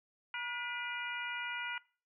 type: harmonic tone with a mistuned harmonic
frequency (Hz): 480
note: B4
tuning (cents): -49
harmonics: 2 / 3 / 4 / 5 / 6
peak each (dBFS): -44 / -41 / -44 / -43 / -45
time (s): 0.34-1.78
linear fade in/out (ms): 2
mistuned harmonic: 4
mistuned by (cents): +65
effects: noise-tail reverb RT60 0.4 s tail -22 dB re dry